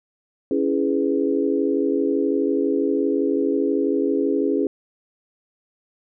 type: chord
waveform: sine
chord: C# minor seventh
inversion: none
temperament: equal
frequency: 277.2 / 329.6 / 415.3 / 493.9 Hz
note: C#4 / E4 / G#4 / B4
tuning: 0 / 0 / 0 / 0 cents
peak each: -22 / -24 / -22 / -28 dBFS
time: 0.51-4.67 s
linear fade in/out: 2 ms
effects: none